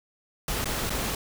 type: noise with dropouts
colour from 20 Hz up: pink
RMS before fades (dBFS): -29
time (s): 0.48-1.15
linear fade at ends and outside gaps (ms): 2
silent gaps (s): 0.644-0.656 / 0.896-0.903
effects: none